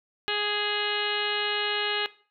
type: harmonic tone with a mistuned harmonic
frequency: 415.3 Hz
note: G#4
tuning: in tune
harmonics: 1 / 2 / 3 / 4 / 5 / 6 / 7 / 8 / 9 / 10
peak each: -33 / -35 / -37 / -32 / -37 / -35 / -32 / -37 / -38 / -37 dBFS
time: 0.28-2.06 s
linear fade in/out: 0 ms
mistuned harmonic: 6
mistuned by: +19 cents
effects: noise-tail reverb RT60 0.4 s tail -18 dB re dry